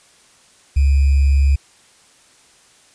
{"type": "tone with sample-and-hold", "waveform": "sine", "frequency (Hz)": 69.3, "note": "C#2", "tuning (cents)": 0, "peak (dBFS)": -10, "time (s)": [0.76, 1.56], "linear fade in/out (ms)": 10, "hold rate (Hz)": 2450, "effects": ["white hiss -51 dBFS RMS until 2.94 s", "resampled to 22050 Hz"]}